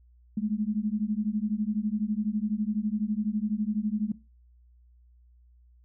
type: beating tone pair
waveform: sine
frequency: 206.2 / 218.2 Hz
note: G#3 / A3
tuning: -12 / -14 cents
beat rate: 12 Hz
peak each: -29 dBFS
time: 0.37-4.12 s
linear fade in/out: 5 ms
effects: noise-tail reverb RT60 0.3 s tail -19 dB re dry + added 60 Hz sine -55 dBFS peak until 5.84 s